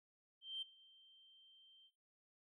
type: tone with ADSR envelope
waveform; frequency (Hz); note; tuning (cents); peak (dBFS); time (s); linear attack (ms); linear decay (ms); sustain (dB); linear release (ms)
sine; 3136; G7; 0; -40; 0.41-1.91; 210; 11; -24; 55
effects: noise-tail reverb RT60 0.5 s tail -21 dB re dry + tanh soft clip ceiling -36 dBFS